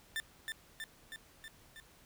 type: tone with echo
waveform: 30% pulse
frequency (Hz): 1783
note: A6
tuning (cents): +22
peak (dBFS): -32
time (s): 0.16-0.2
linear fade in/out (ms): 0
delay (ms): 320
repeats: 5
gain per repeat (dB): -3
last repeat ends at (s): 1.8
effects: pink hiss -62 dBFS RMS until 2.05 s